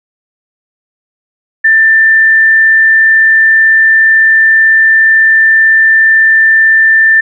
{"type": "tone", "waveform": "sine", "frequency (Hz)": 1781, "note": "A6", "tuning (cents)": 21, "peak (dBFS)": -3, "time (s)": [1.64, 7.21], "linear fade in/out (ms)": 10, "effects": []}